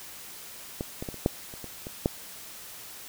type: clicks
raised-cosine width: 2 ms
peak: -17 / -20 / -20 / -28 / -8 / -29 / -26 / -24 / -9 dBFS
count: 9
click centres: 0.809 / 1.025 / 1.088 / 1.143 / 1.261 / 1.539 / 1.643 / 1.869 / 2.059 s
effects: white hiss -44 dBFS RMS until 3.08 s